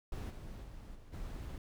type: noise with level steps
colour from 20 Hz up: brown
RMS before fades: -40 / -46 / -49 / -54 / -43 dBFS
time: 0.12-1.58 s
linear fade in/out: 2 ms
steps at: 0.29 / 0.62 / 0.94 / 1.12 s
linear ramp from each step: 20 ms
effects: none